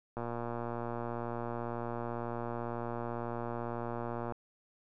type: click train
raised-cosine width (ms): 1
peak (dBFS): -24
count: 491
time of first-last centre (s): 0.17-4.323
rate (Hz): 118
effects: none